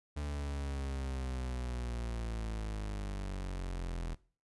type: linear sweep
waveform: 40% pulse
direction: down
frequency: 73.7 to 41.2 Hz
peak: -35 dBFS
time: 0.16-4.15 s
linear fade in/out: 10 ms
effects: noise-tail reverb RT60 0.4 s tail -20 dB re dry + resampled to 24000 Hz